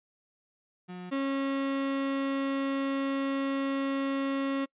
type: tone pair in turn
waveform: 35% pulse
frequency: 180.3 / 273.2 Hz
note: F#3 / C#4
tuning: -45 / -25 cents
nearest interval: perfect fifth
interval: 720 cents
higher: second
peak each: -37 / -26 dBFS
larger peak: second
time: 0.88-1.11 / 1.11-4.66 s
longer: second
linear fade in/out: 20 ms
effects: noise-tail reverb RT60 0.1 s tail -26 dB re dry + resampled to 8000 Hz